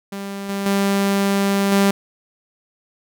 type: tone with level steps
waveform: sawtooth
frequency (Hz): 198.1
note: G3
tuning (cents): +18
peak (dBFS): -23 / -18 / -12 / -9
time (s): 0.12-1.91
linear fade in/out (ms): 5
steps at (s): 0.49 / 0.66 / 1.72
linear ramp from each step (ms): 2
effects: none